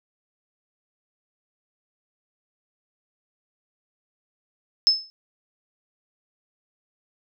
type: tone with exponential decay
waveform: sine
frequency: 5230 Hz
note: E8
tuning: 15 cents flat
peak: -10 dBFS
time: 4.87-5.1 s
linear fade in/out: 0 ms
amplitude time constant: 48 ms
effects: none